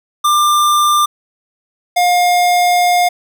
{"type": "tone pair in turn", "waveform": "square", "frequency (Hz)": [1192, 711], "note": ["D6", "F5"], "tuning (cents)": [25, 31], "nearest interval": "major sixth", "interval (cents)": 894, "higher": "first", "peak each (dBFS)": -10, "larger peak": "neither", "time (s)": [[0.24, 1.06], [1.96, 3.09]], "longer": "second", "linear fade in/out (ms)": 10, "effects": []}